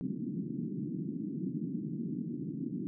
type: band-pass noise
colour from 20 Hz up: pink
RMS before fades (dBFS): -37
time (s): 0.01-2.87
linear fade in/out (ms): 0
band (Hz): 150 to 320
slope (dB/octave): 48
effects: none